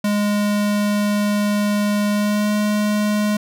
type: tone with pitch glide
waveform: square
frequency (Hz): 206.6 to 209.4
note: G#3 to G#3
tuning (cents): -9 to +15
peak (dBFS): -17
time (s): 0.04-3.37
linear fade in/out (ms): 5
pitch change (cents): +24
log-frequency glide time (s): 2.11-2.52
effects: none